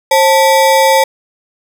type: ring-modulated tone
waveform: square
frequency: 710 Hz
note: F5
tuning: 28 cents sharp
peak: -4 dBFS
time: 0.11-1.04 s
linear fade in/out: 5 ms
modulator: 175 Hz
effects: none